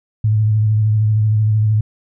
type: tone with vibrato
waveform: sine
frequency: 107.7 Hz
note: A2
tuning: 37 cents flat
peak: -11 dBFS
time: 0.24-1.81 s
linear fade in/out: 5 ms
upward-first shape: sine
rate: 13 Hz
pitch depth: 32 cents each way
effects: none